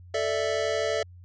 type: chord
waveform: square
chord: A suspended fourth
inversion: none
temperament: equal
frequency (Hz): 440 / 587.3 / 659.3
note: A4 / D5 / E5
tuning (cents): 0 / 0 / 0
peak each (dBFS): -30 / -30 / -30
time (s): 0.14-1.03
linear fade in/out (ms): 5
effects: added 89 Hz sine -45 dBFS peak until 1.24 s + resampled to 16000 Hz